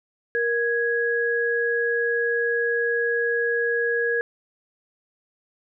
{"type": "tone pair together", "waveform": "sine", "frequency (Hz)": [469.9, 1661.2], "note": ["A#4", "G#6"], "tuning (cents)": [14, 0], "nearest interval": "octave + minor seventh", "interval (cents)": 2186, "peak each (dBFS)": -23, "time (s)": [0.35, 4.21], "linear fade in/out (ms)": 0, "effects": []}